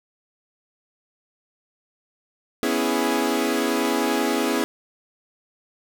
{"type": "chord", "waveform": "sawtooth", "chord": "C# minor seventh", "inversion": "third", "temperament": "equal", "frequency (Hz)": [246.9, 277.2, 329.6, 415.3], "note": ["B3", "C#4", "E4", "G#4"], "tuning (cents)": [0, 0, 0, 0], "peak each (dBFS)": -22, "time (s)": [2.63, 4.64], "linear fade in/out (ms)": 0, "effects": []}